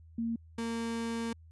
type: tone pair in turn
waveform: sine / 35% pulse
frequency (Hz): 230 / 230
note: A#3 / A#3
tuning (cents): -23 / -23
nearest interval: unison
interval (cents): 0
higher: neither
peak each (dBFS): -30 / -31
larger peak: first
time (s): 0.18-0.36 / 0.58-1.33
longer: second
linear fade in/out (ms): 5
effects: added 81 Hz sine -52 dBFS peak until 1.51 s + resampled to 24000 Hz